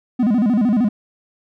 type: tone with vibrato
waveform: triangle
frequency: 227.1 Hz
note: A#3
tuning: 45 cents flat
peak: -11 dBFS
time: 0.19-0.89 s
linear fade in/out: 10 ms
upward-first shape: square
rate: 13 Hz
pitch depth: 170 cents each way
effects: none